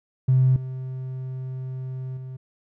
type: tone with level steps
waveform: triangle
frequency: 129.9 Hz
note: C3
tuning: 12 cents flat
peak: -11 / -27 / -31 dBFS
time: 0.28-2.37 s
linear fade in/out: 10 ms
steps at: 0.56 / 2.17 s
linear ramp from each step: 2 ms
effects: tanh soft clip ceiling -12 dBFS